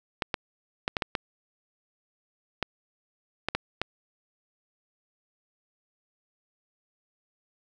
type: clicks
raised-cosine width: 0.3 ms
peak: -10 dBFS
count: 10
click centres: 0.222 / 0.342 / 0.879 / 0.968 / 1.022 / 1.152 / 2.627 / 3.486 / 3.55 / 3.816 s
effects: none